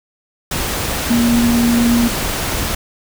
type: tone in noise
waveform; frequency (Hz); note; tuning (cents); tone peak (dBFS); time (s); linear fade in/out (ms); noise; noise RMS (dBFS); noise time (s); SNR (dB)
sine; 236.4; A#3; +24; -11; 1.1-2.08; 5; pink; -20; 0.51-2.75; +6
effects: none